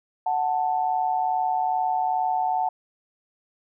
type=tone pair together; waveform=sine; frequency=740.6 / 883 Hz; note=F#5 / A5; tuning=+1 / +6 cents; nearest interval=minor third; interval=305 cents; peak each=-23 / -25 dBFS; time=0.26-2.69 s; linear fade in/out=5 ms; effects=none